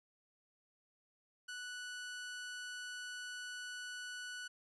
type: tone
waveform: sawtooth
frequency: 1480 Hz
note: F#6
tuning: in tune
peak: -40 dBFS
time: 1.48-4.48 s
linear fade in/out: 10 ms
effects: resampled to 22050 Hz